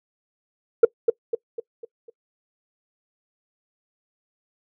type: tone with echo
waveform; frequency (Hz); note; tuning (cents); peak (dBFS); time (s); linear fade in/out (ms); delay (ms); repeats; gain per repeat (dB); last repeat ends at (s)
sine; 460.6; A#4; -21; -4; 0.83-0.85; 5; 250; 5; -7; 2.1
effects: noise-tail reverb RT60 0.1 s tail -23 dB re dry + tanh soft clip ceiling -5 dBFS